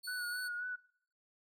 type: tone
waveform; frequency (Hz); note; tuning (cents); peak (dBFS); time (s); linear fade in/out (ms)
sawtooth; 4435; C#8; 0; -40; 0.03-0.49; 20
type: tone with vibrato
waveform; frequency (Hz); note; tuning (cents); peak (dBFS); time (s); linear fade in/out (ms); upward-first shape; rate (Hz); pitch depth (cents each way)
sine; 1466; F#6; -16; -37; 0.07-0.76; 10; sine; 3.7; 35
effects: noise-tail reverb RT60 0.6 s tail -22 dB re dry